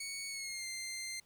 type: tone with pitch glide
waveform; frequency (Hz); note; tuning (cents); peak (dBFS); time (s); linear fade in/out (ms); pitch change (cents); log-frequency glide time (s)
15% pulse; 2227 to 2090; C#7 to C7; +7 to -2; -33; 0-1.2; 5; -109; 0.28-0.67
effects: pink hiss -69 dBFS RMS until 1.25 s